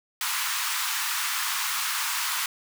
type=high-pass noise; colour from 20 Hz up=pink; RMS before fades=-28 dBFS; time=0.21-2.46 s; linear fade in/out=2 ms; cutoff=960 Hz; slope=48 dB/octave; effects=none